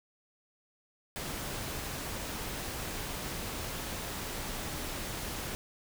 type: noise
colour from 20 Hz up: pink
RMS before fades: -38 dBFS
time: 1.16-5.55 s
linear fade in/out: 0 ms
effects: none